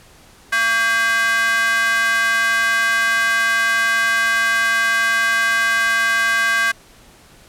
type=tone with high-pass filter; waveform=square; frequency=227.6 Hz; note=A#3; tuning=41 cents flat; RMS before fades=-17 dBFS; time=0.52-6.72 s; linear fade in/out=10 ms; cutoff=1500 Hz; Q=4.6; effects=pink hiss -47 dBFS RMS until 7.48 s + low-pass 12000 Hz 12 dB/octave